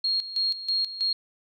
sine tone with tremolo, 4263 Hz, C8, 32 cents sharp, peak -22 dBFS, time 0.04-1.13 s, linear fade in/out 5 ms, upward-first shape square, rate 3.1 Hz, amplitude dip 75%, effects none

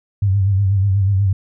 sine tone with vibrato, 98 Hz, G2, in tune, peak -12 dBFS, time 0.22-1.33 s, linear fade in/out 5 ms, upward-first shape sine, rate 8.2 Hz, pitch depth 69 cents each way, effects none

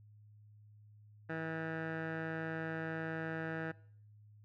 15% pulse tone with low-pass filter, 161.4 Hz, E3, 36 cents flat, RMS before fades -40 dBFS, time 1.29-3.72 s, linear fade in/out 10 ms, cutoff 1700 Hz, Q 2.7, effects noise-tail reverb RT60 0.6 s tail -22 dB re dry + added 105 Hz sine -57 dBFS peak until 4.44 s

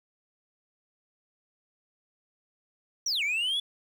sine linear two-way sweep, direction down then up, 6000 to 2182 to 3475 Hz, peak -23 dBFS, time 3.06-3.6 s, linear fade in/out 5 ms, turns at 3.23 s, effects tanh soft clip ceiling -25 dBFS + 9-bit

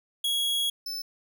45% pulse tone pair in turn, 3322 / 5273 Hz, G#7 / E8, 0 / 0 cents, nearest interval minor sixth, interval 800 cents, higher second, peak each -24 / -32 dBFS, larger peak first, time 0.24-0.7 / 0.86-1.02 s, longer first, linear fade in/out 5 ms, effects none

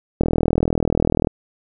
click train, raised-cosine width 2 ms, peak -3 dBFS, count 44, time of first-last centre 0.21-1.272 s, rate 40.5 Hz, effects none

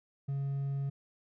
triangle tone with hard clipping, 138.59 Hz, C#3, in tune, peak -32 dBFS, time 0.28-0.9 s, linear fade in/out 10 ms, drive 5 dB, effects none

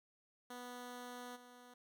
10% pulse tone with level steps, 246.1 Hz, B3, 6 cents flat, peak -39 / -49 dBFS, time 0.5-1.74 s, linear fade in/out 5 ms, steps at 1.35 s, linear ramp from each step 20 ms, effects none

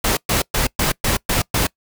pink noise bursts, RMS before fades -18 dBFS, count 7, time 0.04-1.67 s, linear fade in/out 5 ms, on 130 ms, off 120 ms, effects noise-tail reverb RT60 0.1 s tail -23 dB re dry

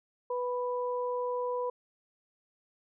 sine tone pair together, 493.9 / 987.8 Hz, B4 / B5, 0 / 0 cents, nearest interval octave, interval 1200 cents, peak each -31 / -35 dBFS, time 0.3-1.7 s, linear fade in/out 5 ms, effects none

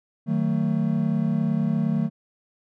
triangle chord, D# diminished, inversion none, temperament just, 155.56 / 186.68 / 224 Hz, D#3 / F#3 / A3, 0 / +16 / +31 cents, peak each -23 / -24 / -22 dBFS, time 0.26-2.1 s, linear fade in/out 50 ms, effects none

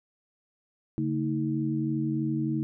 sine tone cluster, 141.2 / 224.4 / 316.4 Hz, C#3 / A3 / D#4, +32 / +34 / +29 cents, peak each -30 / -31 / -29 dBFS, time 0.98-2.63 s, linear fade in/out 0 ms, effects none

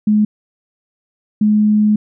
sine tone pair in turn, 211.5 / 211.5 Hz, G#3 / G#3, +32 / +32 cents, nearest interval unison, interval 0 cents, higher neither, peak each -9 dBFS, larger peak neither, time 0.07-0.25 / 1.41-1.96 s, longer second, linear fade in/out 5 ms, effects none

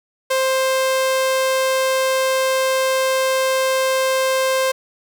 sawtooth tone, 525 Hz, C5, 6 cents sharp, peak -12 dBFS, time 0.3-4.72 s, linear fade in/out 10 ms, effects none

